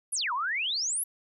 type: exponential two-way sweep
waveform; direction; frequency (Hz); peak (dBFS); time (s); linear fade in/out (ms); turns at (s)
sine; down then up; 11720 to 932.3 to 11720; -27; 0.12-1.04; 10; 0.33
effects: none